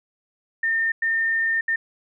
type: tone bursts at uneven times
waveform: sine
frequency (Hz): 1814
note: A#6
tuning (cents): -48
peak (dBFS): -19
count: 3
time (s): 0.63-0.92 / 1.02-1.61 / 1.68-1.76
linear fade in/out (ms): 5
effects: none